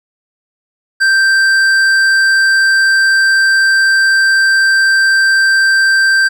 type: tone with hard clipping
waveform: sine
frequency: 1568 Hz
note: G6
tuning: in tune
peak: -9 dBFS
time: 1-6.29 s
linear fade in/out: 20 ms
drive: 9 dB
effects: none